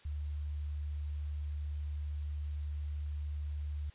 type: tone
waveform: sine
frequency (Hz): 73.9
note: D2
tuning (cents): +11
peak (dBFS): -35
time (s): 0.05-3.9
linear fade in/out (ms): 5
effects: white hiss -61 dBFS RMS until 3.94 s + resampled to 8000 Hz